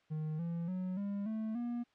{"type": "tone with pitch steps", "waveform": "triangle", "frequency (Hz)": [155.1, 169.14, 184.45, 201.1, 219.3, 239.2], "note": ["D#3", "E3", "F#3", "G3", "A3", "A#3"], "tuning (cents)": [-5, 45, -5, 44, -6, 45], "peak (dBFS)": -33, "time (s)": [0.1, 1.84], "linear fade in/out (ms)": 20, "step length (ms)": 290, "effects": ["white hiss -71 dBFS RMS until 1.94 s", "low-pass 3000 Hz 12 dB/octave"]}